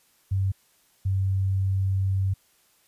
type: tone pair in turn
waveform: sine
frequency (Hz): 96.5 / 96.16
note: G2 / G2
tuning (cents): -27 / -33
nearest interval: unison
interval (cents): 6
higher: first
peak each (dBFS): -21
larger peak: neither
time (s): 0.31-0.52 / 1.05-2.34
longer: second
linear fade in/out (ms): 10
effects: white hiss -63 dBFS RMS until 2.87 s + resampled to 32000 Hz